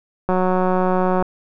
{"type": "click train", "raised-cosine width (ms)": 1, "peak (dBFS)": -6, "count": 173, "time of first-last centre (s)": [0.29, 1.225], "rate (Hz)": 184, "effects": []}